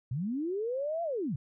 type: linear two-way sweep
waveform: sine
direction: up then down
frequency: 112.2 to 693 to 112.2 Hz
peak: -30 dBFS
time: 0.11-1.36 s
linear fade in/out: 5 ms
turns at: 1.03 s
effects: none